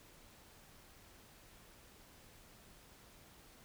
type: silence
effects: pink hiss -61 dBFS RMS until 3.64 s